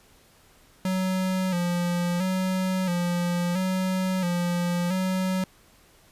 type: tone with vibrato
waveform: square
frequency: 180.8 Hz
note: F#3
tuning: 40 cents flat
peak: -24 dBFS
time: 0.85-5.44 s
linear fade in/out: 2 ms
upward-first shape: square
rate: 0.74 Hz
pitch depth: 57 cents each way
effects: pink hiss -57 dBFS RMS until 6.11 s + resampled to 32000 Hz